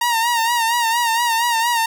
sawtooth tone with vibrato, 932.3 Hz, A#5, in tune, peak -12 dBFS, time 0.01-1.86 s, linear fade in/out 5 ms, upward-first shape sine, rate 4.3 Hz, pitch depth 62 cents each way, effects none

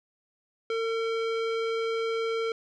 square tone with low-pass filter, 453.2 Hz, A#4, 49 cents flat, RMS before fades -29 dBFS, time 0.7-2.52 s, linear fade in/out 2 ms, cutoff 3300 Hz, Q 1.1, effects none

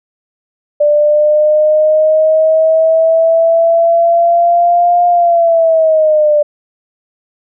sine linear two-way sweep, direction up then down, 589 to 705 to 589 Hz, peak -6 dBFS, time 0.8-6.43 s, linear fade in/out 10 ms, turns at 5.07 s, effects none

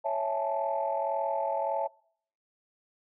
sine chord, A major seventh, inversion first, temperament equal with one note detuned, 554.4 / 659.3 / 838.3 / 880 Hz, C#5 / E5 / G#5 / A5, 0 / 0 / +16 / 0 cents, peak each -32 / -31 / -36 / -31 dBFS, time 0.04-1.88 s, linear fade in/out 20 ms, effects noise-tail reverb RT60 0.6 s tail -25 dB re dry + tanh soft clip ceiling -18 dBFS

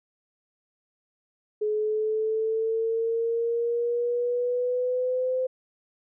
sine exponential sweep, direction up, 423.3 to 516 Hz, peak -23 dBFS, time 1.61-5.47 s, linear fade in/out 10 ms, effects none

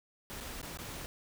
pink noise with dropouts, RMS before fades -43 dBFS, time 0.3-1.06 s, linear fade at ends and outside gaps 0 ms, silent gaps 0.403-0.408 / 0.615-0.629 / 0.772-0.788 s, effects none

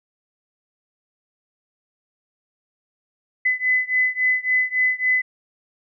sine beating tone pair, 2012 / 2015.6 Hz, B6 / B6, +32 / +35 cents, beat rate 3.6 Hz, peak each -20 / -21 dBFS, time 3.45-5.22 s, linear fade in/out 10 ms, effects none

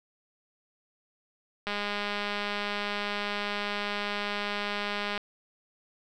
click train, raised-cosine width 0.3 ms, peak -16 dBFS, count 720, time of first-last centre 1.67-5.177 s, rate 205 Hz, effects none

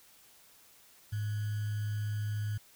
sine tone with sample-and-hold, 105.3 Hz, G#2, 24 cents sharp, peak -31 dBFS, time 1.12-2.58 s, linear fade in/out 10 ms, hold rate 1575 Hz, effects white hiss -60 dBFS RMS until 2.75 s

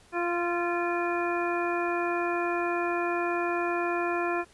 harmonic tone with a mistuned harmonic, 347.3 Hz, F4, 10 cents flat, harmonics 1 / 2 / 3 / 4 / 5 / 7, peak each -29 / -32 / -34 / -35 / -36 / -37 dBFS, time 0.12-4.45 s, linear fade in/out 50 ms, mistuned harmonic 4, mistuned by -18 cents, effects pink hiss -58 dBFS RMS until 4.53 s + resampled to 24000 Hz

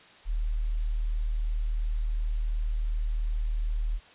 sine tone, 38.61 Hz, D#1, 13 cents flat, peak -25 dBFS, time 0.25-4 s, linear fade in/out 50 ms, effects white hiss -53 dBFS RMS until 4.14 s + resampled to 8000 Hz

